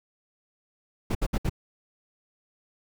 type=noise bursts; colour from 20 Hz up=brown; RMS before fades=-24 dBFS; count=4; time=1.1-1.496 s; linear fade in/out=10 ms; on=51 ms; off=64 ms; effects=none